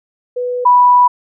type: tone pair in turn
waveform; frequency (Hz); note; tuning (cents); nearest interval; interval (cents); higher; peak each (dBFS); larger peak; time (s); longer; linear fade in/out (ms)
sine; 493.9 / 984.4; B4 / B5; 0 / -6; octave; 1194; second; -16 / -5; second; 0.36-0.65 / 0.65-1.08; second; 10
effects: none